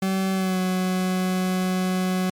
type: tone with pitch glide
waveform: 40% pulse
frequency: 190.8 to 184.94 Hz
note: G3 to F#3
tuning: -47 to -1 cents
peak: -20 dBFS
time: 0.02-2.3 s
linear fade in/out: 5 ms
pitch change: -54 cents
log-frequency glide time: 0.33-0.58 s
effects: MP3 96 kbps